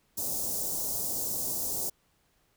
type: band-stop noise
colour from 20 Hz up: white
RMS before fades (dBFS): -32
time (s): 0.17-1.9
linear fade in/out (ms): 10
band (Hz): 760 to 5700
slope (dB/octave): 24
effects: pink hiss -70 dBFS RMS until 2.56 s